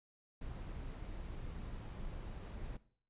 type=noise; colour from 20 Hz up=brown; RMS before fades=-45 dBFS; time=0.41-2.77 s; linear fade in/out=5 ms; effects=noise-tail reverb RT60 0.5 s tail -17 dB re dry + resampled to 8000 Hz